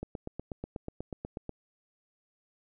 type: click train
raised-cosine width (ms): 2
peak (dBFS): -23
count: 13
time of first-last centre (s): 0.03-1.493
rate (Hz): 8.2
effects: none